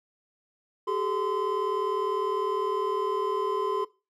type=tone cluster; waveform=triangle; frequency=388.4 / 428.3 / 1028 Hz; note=G4 / A4 / C6; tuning=-16 / -47 / -31 cents; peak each=-28 dBFS; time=0.87-3.85 s; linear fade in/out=10 ms; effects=noise-tail reverb RT60 0.3 s tail -20 dB re dry